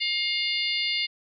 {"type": "harmonic tone with a mistuned harmonic", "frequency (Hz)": 710, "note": "F5", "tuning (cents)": 28, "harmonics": [3, 4, 5, 6, 7], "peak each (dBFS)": [-29, -30, -31, -32, -32], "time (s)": [0, 1.07], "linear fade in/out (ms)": 20, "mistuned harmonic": 7, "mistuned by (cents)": -73, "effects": []}